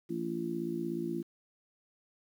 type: harmonic tone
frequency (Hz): 56.7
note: A#1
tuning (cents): -47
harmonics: 3 / 4 / 5 / 6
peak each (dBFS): -40 / -39 / -41 / -35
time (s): 0.09-1.23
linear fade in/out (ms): 20
effects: 10-bit